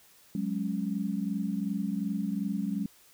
sine chord, F# suspended second, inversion none, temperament equal, 185 / 207.7 / 277.2 Hz, F#3 / G#3 / C#4, 0 / 0 / 0 cents, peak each -33 / -31 / -36 dBFS, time 0.35-2.86 s, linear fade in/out 2 ms, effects white hiss -59 dBFS RMS until 3.13 s

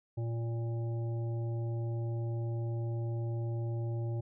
harmonic tone, 116 Hz, A#2, 8 cents flat, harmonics 1 / 3 / 5 / 7, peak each -32 / -43 / -48 / -53 dBFS, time 0.17-4.21 s, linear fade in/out 10 ms, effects none

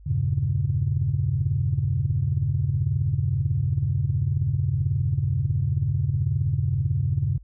sine chord, E diminished seventh, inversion none, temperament equal, 82.41 / 98 / 116.54 / 138.59 Hz, E2 / G2 / Bb2 / Db3, 0 / 0 / 0 / 0 cents, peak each -29 / -25 / -27 / -24 dBFS, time 0.06-7.38 s, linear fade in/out 10 ms, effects tanh soft clip ceiling -11 dBFS + added 50 Hz sine -44 dBFS peak until 7.43 s

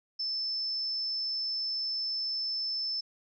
sine tone, 5274 Hz, E8, in tune, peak -30 dBFS, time 0.19-3.01 s, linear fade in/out 10 ms, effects none

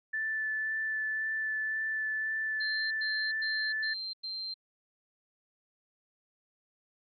sine tone with vibrato, 1754 Hz, A6, 6 cents flat, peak -30 dBFS, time 0.13-3.94 s, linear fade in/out 10 ms, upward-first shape sine, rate 1.9 Hz, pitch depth 9 cents each way
sine tone bursts, 4146 Hz, C8, 17 cents flat, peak -35 dBFS, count 5, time 2.6-4.542 s, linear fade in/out 10 ms, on 310 ms, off 98 ms
effects none

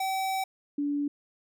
square / sine tone pair in turn, 766 / 288.4 Hz, G5 / D4, -40 / -31 cents, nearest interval octave + perfect fourth, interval 1691 cents, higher first, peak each -28 / -26 dBFS, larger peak second, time 0-0.44 / 0.78-1.08 s, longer first, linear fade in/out 5 ms, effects none

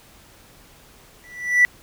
triangle tone with exponential growth, 1965 Hz, B6, 9 cents flat, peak -5 dBFS, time 1.24-1.65 s, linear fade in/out 0 ms, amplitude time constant 89 ms, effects tanh soft clip ceiling -7 dBFS + pink hiss -50 dBFS RMS until 1.82 s

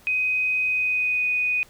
sine tone with pitch glide, 2510 to 2485 Hz, D#7 to D#7, +15 to -3 cents, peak -20 dBFS, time 0.07-1.63 s, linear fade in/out 0 ms, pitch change -18 cents, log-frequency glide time 0.65-1.29 s, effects pink hiss -53 dBFS RMS until 1.69 s

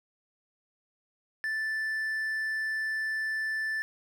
triangle tone, 1760 Hz, A6, in tune, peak -27 dBFS, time 1.44-3.82 s, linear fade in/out 0 ms, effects none

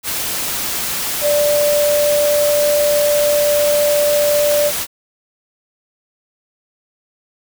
sine tone in noise, 587.3 Hz, D5, in tune, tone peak -12 dBFS, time 1.21-4.72 s, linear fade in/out 50 ms, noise white, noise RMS -21 dBFS, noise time 0.03-4.87 s, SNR +6 dB, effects none

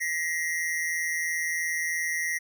square tone pair together, 1900 / 2063 Hz, A#6 / C7, +33 / -25 cents, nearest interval minor second, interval 142 cents, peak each -29 / -32 dBFS, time 0-2.39 s, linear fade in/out 20 ms, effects none

